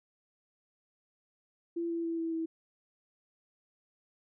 sine tone with pitch steps, 338.5 / 335.2 / 331.9 / 328.7 / 325.5 Hz, E4 / E4 / E4 / E4 / E4, +46 / +29 / +12 / -5 / -22 cents, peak -31 dBFS, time 1.76-2.46 s, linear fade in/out 10 ms, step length 140 ms, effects none

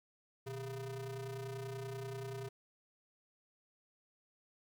square ring-modulated tone, 138.59 Hz, C#3, in tune, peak -39 dBFS, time 0.46-2.49 s, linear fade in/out 10 ms, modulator 262 Hz, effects 12-bit

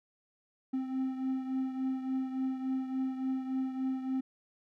triangle beating tone pair, 261.6 / 265.1 Hz, C4 / C4, 0 / +23 cents, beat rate 3.5 Hz, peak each -30 / -37 dBFS, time 0.73-4.21 s, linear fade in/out 10 ms, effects none

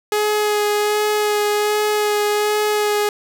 sawtooth tone with vibrato, 419.2 Hz, G#4, 16 cents sharp, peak -12 dBFS, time 0.12-3.09 s, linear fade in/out 2 ms, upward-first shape sine, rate 1.3 Hz, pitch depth 13 cents each way, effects 7-bit

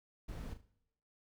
brown noise with echo, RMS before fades -44 dBFS, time 0.28-0.54 s, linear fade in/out 10 ms, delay 38 ms, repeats 3, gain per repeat -10 dB, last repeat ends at 0.654 s, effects noise-tail reverb RT60 0.8 s tail -20 dB re dry

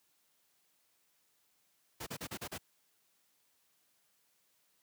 pink noise bursts, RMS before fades -41 dBFS, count 6, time 2-2.581 s, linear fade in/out 10 ms, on 66 ms, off 37 ms, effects white hiss -74 dBFS RMS until 4.82 s + high-pass 100 Hz 12 dB/octave

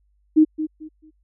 sine tone with echo, 311.1 Hz, D#4, in tune, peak -9 dBFS, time 0.36-0.45 s, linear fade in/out 20 ms, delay 220 ms, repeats 3, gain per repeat -12 dB, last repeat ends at 1.11 s, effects added 50 Hz sine -60 dBFS peak until 1.23 s

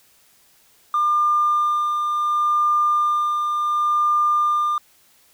triangle tone with tremolo, 1200 Hz, D6, 37 cents sharp, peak -11 dBFS, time 0.94-4.78 s, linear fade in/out 2 ms, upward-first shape sine, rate 0.69 Hz, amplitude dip 50%, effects tanh soft clip ceiling -13 dBFS + white hiss -56 dBFS RMS until 5.33 s

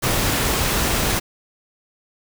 pink noise, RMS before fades -20 dBFS, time 0.02-1.2 s, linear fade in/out 20 ms, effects none

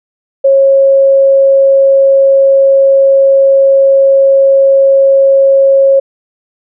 sine tone, 545 Hz, C#5, 29 cents flat, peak -3 dBFS, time 0.44-6 s, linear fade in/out 10 ms, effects none

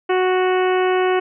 harmonic tone, 369.4 Hz, F#4, 3 cents flat, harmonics 1 / 2 / 3 / 4 / 5 / 6 / 7 / 8, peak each -16 / -22 / -26 / -28 / -30 / -32 / -33 / -34 dBFS, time 0.09-1.2 s, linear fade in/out 10 ms, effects none

